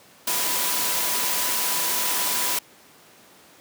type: tone in noise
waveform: sine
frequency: 987.8 Hz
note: B5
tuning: in tune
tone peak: -34 dBFS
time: 0.27-2.59 s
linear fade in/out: 5 ms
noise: white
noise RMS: -24 dBFS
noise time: 0.27-2.59 s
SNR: -13 dB
effects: pink hiss -51 dBFS RMS until 3.6 s + high-pass 200 Hz 12 dB/octave